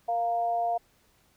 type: tone with amplitude modulation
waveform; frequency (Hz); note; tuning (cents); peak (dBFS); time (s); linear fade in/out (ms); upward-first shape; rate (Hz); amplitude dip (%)
sine; 698.5; F5; 0; -22; 0.08-0.78; 10; sine; 230; 55
effects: pink hiss -65 dBFS RMS until 1.36 s